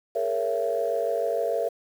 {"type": "chord", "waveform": "sine", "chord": "A# half-diminished seventh", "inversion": "third", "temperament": "just", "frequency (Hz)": [419.5, 466.2, 559.4, 671.3], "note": ["G#4", "A#4", "C#5", "E5"], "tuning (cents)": [17, 0, 16, 31], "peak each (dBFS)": [-32, -27, -29, -27], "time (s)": [0.15, 1.69], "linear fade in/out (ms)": 10, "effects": ["tanh soft clip ceiling -14 dBFS", "8-bit"]}